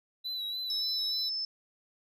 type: tone with vibrato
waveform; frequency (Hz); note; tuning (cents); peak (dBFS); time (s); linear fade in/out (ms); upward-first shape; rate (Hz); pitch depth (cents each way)
triangle; 3951; B7; 0; -32; 0.24-1.3; 20; sine; 3.4; 43
type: tone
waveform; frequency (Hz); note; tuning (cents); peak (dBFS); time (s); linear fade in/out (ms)
sine; 5260; E8; -5; -31; 0.7-1.45; 2
effects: none